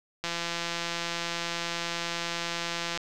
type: click train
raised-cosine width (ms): 0.2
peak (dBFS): -14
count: 466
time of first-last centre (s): 0.24-2.975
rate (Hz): 170
effects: none